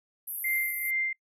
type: band-pass noise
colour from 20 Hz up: white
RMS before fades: -36 dBFS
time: 0.27-0.91 s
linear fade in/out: 10 ms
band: 11000 to 13000 Hz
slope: 96 dB/octave
type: tone with tremolo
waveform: sine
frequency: 2093 Hz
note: C7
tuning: in tune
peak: -25 dBFS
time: 0.44-1.13 s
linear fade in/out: 5 ms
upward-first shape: sine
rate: 2.3 Hz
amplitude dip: 65%
effects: noise-tail reverb RT60 0.1 s tail -24 dB re dry